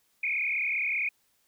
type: tone with frequency modulation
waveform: sine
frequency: 2318 Hz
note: D7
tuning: 23 cents flat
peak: -26 dBFS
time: 0.23-1.09 s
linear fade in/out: 5 ms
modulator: 35.2 Hz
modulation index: 4.9
effects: white hiss -70 dBFS RMS until 1.47 s